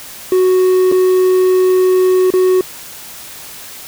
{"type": "tone with dropouts", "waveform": "triangle", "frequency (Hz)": 370, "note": "F#4", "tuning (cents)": 0, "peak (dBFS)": -6, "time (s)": [0.32, 2.61], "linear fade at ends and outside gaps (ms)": 2, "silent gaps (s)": [[0.916, 0.922], [2.304, 2.337]], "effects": ["white hiss -32 dBFS RMS until 3.87 s"]}